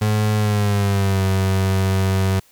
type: tone with pitch glide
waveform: 35% pulse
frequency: 106.6 to 95.52 Hz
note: G#2 to G2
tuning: +46 to -44 cents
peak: -14 dBFS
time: 0.01-2.4 s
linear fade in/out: 10 ms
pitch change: -190 cents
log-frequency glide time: 0.36-1.23 s
effects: white hiss -54 dBFS RMS until 2.51 s